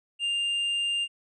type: tone with tanh clipping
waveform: sine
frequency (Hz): 2800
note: F7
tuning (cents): +4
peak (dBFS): -26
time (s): 0.19-1.08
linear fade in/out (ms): 50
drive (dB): 5
effects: resampled to 22050 Hz